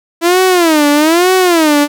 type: tone with vibrato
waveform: sawtooth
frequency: 329.6 Hz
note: E4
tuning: in tune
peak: -3 dBFS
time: 0.21-1.88 s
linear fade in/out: 50 ms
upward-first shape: sine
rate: 1.1 Hz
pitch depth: 220 cents each way
effects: none